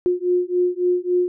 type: beating tone pair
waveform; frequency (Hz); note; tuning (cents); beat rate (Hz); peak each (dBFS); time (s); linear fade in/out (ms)
sine; 356.4 / 360; F4 / F#4; +35 / -47; 3.6; -20 / -20; 0.06-1.28; 0
effects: none